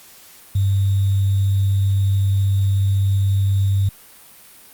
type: tone with sample-and-hold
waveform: sine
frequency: 98 Hz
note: G2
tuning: in tune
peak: -14 dBFS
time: 0.55-3.89 s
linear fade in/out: 5 ms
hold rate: 3675 Hz
effects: white hiss -45 dBFS RMS until 4.73 s + Opus 48 kbps